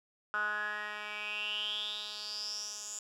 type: tone with band-pass filter sweep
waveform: 10% pulse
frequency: 209.7 Hz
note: G#3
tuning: 17 cents sharp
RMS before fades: -38 dBFS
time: 0.34-2.99 s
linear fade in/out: 0 ms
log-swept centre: 1400 to 7100 Hz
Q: 9.2
effects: none